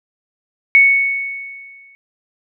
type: tone with exponential decay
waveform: sine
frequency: 2217 Hz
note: C#7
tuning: in tune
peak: -4 dBFS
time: 0.75-1.95 s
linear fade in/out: 0 ms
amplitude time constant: 260 ms
effects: none